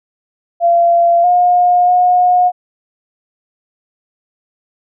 sine tone with pitch steps, 686 / 714 / 721 Hz, F5 / F5 / F#5, -31 / +38 / -45 cents, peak -7 dBFS, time 0.6-2.52 s, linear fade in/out 50 ms, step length 640 ms, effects none

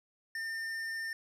sine tone with tanh clipping, 1806 Hz, A6, 45 cents sharp, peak -37 dBFS, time 0.35-1.13 s, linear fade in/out 2 ms, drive 12 dB, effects none

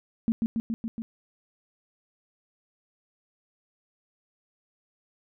sine tone with echo, 227.2 Hz, A#3, 44 cents flat, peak -20 dBFS, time 0.28-0.32 s, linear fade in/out 0 ms, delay 140 ms, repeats 5, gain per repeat -2 dB, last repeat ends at 1.02 s, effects none

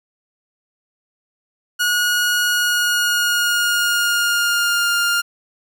sawtooth tone with pitch glide, 1449 to 1405.3 Hz, F#6 to F6, -37 to +10 cents, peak -12 dBFS, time 1.79-5.22 s, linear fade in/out 20 ms, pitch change -53 cents, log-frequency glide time 2.48-4.93 s, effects none

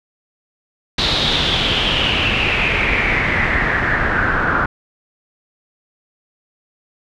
pink noise with low-pass filter sweep, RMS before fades -17 dBFS, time 0.98-4.66 s, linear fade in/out 5 ms, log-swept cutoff 4000 to 1400 Hz, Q 5.9, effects none

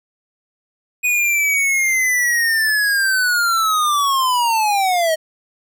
square linear sweep, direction down, 2489 to 622.3 Hz, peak -15 dBFS, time 1.03-5.16 s, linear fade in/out 20 ms, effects none

